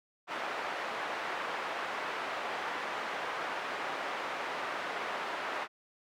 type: band-pass noise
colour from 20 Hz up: pink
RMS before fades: -37 dBFS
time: 0.27-5.68 s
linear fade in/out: 50 ms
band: 650 to 2000 Hz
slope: 12 dB/octave
effects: none